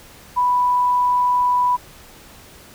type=tone; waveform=sine; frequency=987.8 Hz; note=B5; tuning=in tune; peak=-14 dBFS; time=0.36-1.77 s; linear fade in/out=20 ms; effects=pink hiss -44 dBFS RMS until 2.74 s